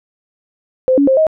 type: tone with pitch steps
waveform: sine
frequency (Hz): 517 / 282.1 / 530 / 630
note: C5 / C#4 / C5 / D#5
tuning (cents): -21 / +30 / +22 / +21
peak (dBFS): -8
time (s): 0.88-1.268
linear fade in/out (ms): 0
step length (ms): 97
effects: none